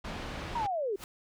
pink low-pass noise, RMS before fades -39 dBFS, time 0.04-0.67 s, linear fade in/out 10 ms, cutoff 3500 Hz, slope 12 dB/octave
sine linear sweep, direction down, 974 to 370 Hz, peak -29 dBFS, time 0.55-0.96 s, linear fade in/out 5 ms
pink noise with exponential growth, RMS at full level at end -38 dBFS, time 0.92-1.04 s, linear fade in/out 1 ms, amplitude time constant 24 ms
effects none

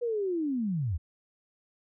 sine linear sweep, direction down, 491.1 to 70.1 Hz, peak -27 dBFS, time 0.01-0.98 s, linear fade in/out 20 ms, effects none

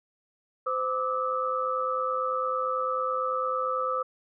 sine tone cluster, 515 / 1182 / 1291 Hz, C5 / D6 / E6, -28 / +11 / -37 cents, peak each -30 dBFS, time 0.66-4.03 s, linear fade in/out 10 ms, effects none

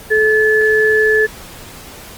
sine tone pair together, 432.3 / 1729.2 Hz, A4 / A6, -31 / -31 cents, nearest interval 2 octaves, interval 2400 cents, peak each -12 dBFS, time 0.1-1.27 s, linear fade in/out 20 ms, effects pink hiss -35 dBFS RMS until 2.17 s + Opus 24 kbps

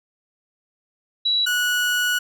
sine / 30% pulse tone pair in turn, 3916 / 1466.8 Hz, B7 / F#6, -15 / -15 cents, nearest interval octave + perfect fourth, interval 1700 cents, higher first, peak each -17 / -16 dBFS, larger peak second, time 1.25-1.46 / 1.46-2.19 s, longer second, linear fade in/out 10 ms, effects none

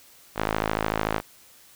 sawtooth tone with band-pass filter, 53.5 Hz, A1, 48 cents flat, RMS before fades -27 dBFS, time 0.35-1.22 s, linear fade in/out 50 ms, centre 1100 Hz, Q 0.66, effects white hiss -53 dBFS RMS until 1.75 s

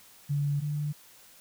sine tone pair in turn, 143.8 / 147.84 Hz, D3 / D3, -36 / +12 cents, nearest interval unison, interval 48 cents, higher second, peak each -25 / -28 dBFS, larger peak first, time 0.29-0.61 / 0.61-0.93 s, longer neither, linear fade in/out 20 ms, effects white hiss -55 dBFS RMS until 1.4 s

